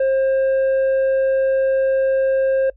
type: tone with tanh clipping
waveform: sine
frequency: 533 Hz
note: C5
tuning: 32 cents sharp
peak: -15 dBFS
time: 0-2.7 s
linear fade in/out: 5 ms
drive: 4 dB
effects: noise-tail reverb RT60 0.1 s tail -24 dB re dry + added 50 Hz sine -47 dBFS peak until 2.76 s